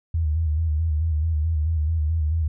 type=tone with vibrato; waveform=sine; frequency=78.9 Hz; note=D#2; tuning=25 cents sharp; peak=-19 dBFS; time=0.14-2.48 s; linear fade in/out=5 ms; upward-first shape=square; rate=4.6 Hz; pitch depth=64 cents each way; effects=none